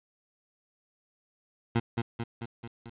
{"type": "tone with echo", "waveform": "20% pulse", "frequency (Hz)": 116.54, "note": "A#2", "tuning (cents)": 0, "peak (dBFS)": -18, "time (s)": [1.75, 1.8], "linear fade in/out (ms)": 10, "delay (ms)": 220, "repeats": 5, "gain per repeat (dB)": -4, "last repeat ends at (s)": 2.9, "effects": ["resampled to 8000 Hz", "9-bit"]}